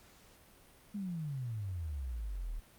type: exponential sweep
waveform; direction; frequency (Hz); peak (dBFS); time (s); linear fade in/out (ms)
sine; down; 210.8 to 36.39; -36; 0.94-2.6; 10
effects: pink hiss -61 dBFS RMS until 2.78 s + Opus 48 kbps